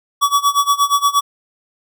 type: tone with tremolo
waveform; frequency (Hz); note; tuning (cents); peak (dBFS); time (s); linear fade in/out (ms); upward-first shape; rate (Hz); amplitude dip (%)
square; 1138; C#6; +45; -10; 0.21-1.21; 20; sine; 8.5; 90
effects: none